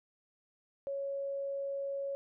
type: tone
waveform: sine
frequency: 554.4 Hz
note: C#5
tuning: in tune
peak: -34 dBFS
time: 0.87-2.15 s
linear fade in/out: 0 ms
effects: none